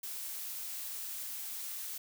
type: noise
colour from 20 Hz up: blue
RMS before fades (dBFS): -41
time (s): 0.03-1.98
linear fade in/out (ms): 5
effects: none